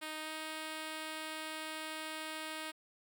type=tone with pitch glide; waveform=5% pulse; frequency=311.1 to 313.4 Hz; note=D#4 to D#4; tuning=0 to +13 cents; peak=-29 dBFS; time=0.01-2.72 s; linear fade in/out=20 ms; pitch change=+13 cents; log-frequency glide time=0.21-0.3 s; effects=none